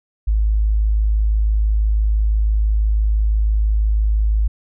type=tone; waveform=sine; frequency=53 Hz; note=G#1; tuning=36 cents sharp; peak=-13 dBFS; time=0.27-4.48 s; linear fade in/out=10 ms; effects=none